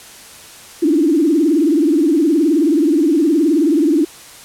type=tone with vibrato; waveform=sine; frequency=311.1 Hz; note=D#4; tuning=in tune; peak=-10 dBFS; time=0.82-4.05 s; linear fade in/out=10 ms; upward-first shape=triangle; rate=19 Hz; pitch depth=230 cents each way; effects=white hiss -38 dBFS RMS until 4.44 s + low-pass 11000 Hz 12 dB/octave